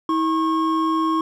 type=tone pair together; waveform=triangle; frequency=321.9 / 1087 Hz; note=E4 / C#6; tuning=-41 / -34 cents; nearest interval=octave + major sixth; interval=2107 cents; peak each=-18 / -19 dBFS; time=0.09-1.21 s; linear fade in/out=2 ms; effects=none